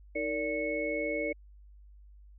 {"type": "tone cluster", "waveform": "sine", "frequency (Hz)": [313.3, 459.3, 580, 2199], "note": ["D#4", "A#4", "D5", "C#7"], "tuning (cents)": [12, -26, -22, -14], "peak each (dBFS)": [-36, -36, -34, -35], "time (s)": [0.15, 1.33], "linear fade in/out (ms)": 10, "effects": ["added 50 Hz sine -51 dBFS peak until 2.38 s"]}